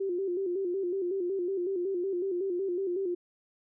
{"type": "tone with vibrato", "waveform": "sine", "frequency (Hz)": 370.6, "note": "F#4", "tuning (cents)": 3, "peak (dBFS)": -28, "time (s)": [0, 3.15], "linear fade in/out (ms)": 10, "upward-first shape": "square", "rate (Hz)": 5.4, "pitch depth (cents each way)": 86, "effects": []}